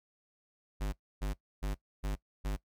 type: tone bursts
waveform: square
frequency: 50 Hz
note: G1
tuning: 35 cents sharp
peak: -32 dBFS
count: 5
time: 0.8-2.57 s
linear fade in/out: 20 ms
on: 130 ms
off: 280 ms
effects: noise-tail reverb RT60 0.1 s tail -19 dB re dry + MP3 96 kbps